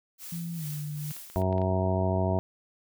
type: noise with tremolo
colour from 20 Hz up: blue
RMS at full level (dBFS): -41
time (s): 0.18-1.43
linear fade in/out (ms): 50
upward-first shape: sine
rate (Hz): 2.4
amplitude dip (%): 60
type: tone with pitch glide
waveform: sine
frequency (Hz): 169.4 to 149.18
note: E3 to D3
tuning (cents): +48 to +27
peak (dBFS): -32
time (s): 0.32-1.12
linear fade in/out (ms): 5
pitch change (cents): -221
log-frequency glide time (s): 0.56-0.66
type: clicks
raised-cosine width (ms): 0.3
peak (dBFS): -32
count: 7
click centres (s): 1.108 / 1.166 / 1.3 / 1.418 / 1.527 / 1.581 / 1.617
type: harmonic tone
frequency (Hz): 93.5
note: F#2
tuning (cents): +19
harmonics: 1 / 2 / 3 / 4 / 5 / 6 / 7 / 8 / 9 / 10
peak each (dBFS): -27 / -31 / -37 / -33 / -40 / -40 / -30 / -41 / -43 / -36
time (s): 1.36-2.39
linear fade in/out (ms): 0
effects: none